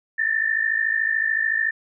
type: tone pair together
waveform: sine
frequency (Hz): 1760 / 1813.7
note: A6 / A#6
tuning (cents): 0 / -48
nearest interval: minor second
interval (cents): 52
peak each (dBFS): -22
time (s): 0.18-1.71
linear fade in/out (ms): 10
effects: none